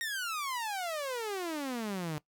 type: exponential sweep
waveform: sawtooth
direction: down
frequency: 1881 to 146.83 Hz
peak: -30 dBFS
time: 0.01-2.18 s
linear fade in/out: 0 ms
effects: noise-tail reverb RT60 0.1 s tail -20 dB re dry